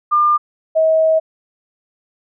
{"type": "tone pair in turn", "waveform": "sine", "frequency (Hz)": [1200, 638.6], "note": ["D6", "D#5"], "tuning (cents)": [37, 45], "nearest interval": "major seventh", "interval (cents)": 1092, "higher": "first", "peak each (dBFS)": [-10, -10], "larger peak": "neither", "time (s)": [[0.11, 0.38], [0.75, 1.2]], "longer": "second", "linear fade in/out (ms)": 20, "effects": []}